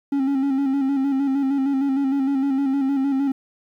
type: tone with vibrato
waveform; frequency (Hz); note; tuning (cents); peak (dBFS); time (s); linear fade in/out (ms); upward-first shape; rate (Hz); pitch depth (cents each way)
triangle; 273; C#4; -26; -16; 0.12-3.32; 5; square; 6.5; 43
effects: 9-bit